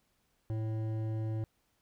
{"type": "tone with hard clipping", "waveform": "sine", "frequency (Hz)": 110.1, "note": "A2", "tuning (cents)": 2, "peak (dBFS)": -34, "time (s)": [0.5, 1.44], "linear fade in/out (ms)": 0, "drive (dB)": 11, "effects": ["pink hiss -75 dBFS RMS until 1.81 s"]}